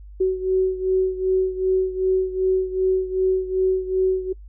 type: beating tone pair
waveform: sine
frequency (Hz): 374.4 / 377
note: F#4 / F#4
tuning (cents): +20 / +32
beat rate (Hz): 2.6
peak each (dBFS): -19 / -23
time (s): 0.2-4.33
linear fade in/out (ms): 10
effects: noise-tail reverb RT60 0.1 s tail -23 dB re dry + added 50 Hz sine -38 dBFS peak until 4.48 s